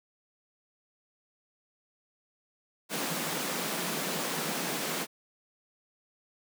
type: high-pass noise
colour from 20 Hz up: pink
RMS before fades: -33 dBFS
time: 2.89-5.07 s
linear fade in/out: 50 ms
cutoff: 150 Hz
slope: 96 dB/octave
effects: none